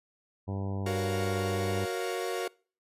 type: harmonic tone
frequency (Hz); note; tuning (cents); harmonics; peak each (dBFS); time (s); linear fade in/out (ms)
98; G2; 0; 1 / 2 / 3 / 4 / 5 / 6 / 7 / 8 / 9 / 10; -32 / -38 / -42 / -44 / -46 / -48 / -49 / -50 / -51 / -52; 0.47-1.86; 20
type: chord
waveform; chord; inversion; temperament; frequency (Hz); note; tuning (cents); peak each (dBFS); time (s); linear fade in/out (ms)
45% pulse; Gb major seventh; none; equal; 370 / 466.2 / 554.4 / 698.5; Gb4 / Bb4 / Db5 / F5; 0 / 0 / 0 / 0; -34 / -35 / -40 / -38; 0.86-2.48; 5
effects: noise-tail reverb RT60 0.4 s tail -24 dB re dry + resampled to 32000 Hz